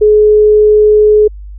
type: tone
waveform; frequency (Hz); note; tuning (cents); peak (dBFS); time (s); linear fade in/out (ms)
sine; 423.6; G#4; +34; -3; 0.01-1.28; 10
effects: added 50 Hz sine -25 dBFS peak until 1.58 s